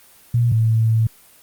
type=tone pair in turn; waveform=sine; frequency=118.9 / 112.23 Hz; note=A#2 / A2; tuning=+35 / +35 cents; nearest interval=minor second; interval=100 cents; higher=first; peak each=-13 dBFS; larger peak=neither; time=0.34-0.52 / 0.52-1.07 s; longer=second; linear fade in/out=5 ms; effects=white hiss -49 dBFS RMS until 1.42 s + Opus 24 kbps